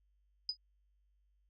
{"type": "tone with exponential decay", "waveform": "sine", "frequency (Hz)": 4978, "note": "D#8", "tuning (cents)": 0, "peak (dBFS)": -29, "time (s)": [0.49, 0.57], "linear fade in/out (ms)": 2, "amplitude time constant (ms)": 17, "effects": ["added 50 Hz sine -70 dBFS peak until 1.49 s"]}